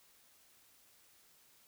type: silence
effects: white hiss -66 dBFS RMS until 1.67 s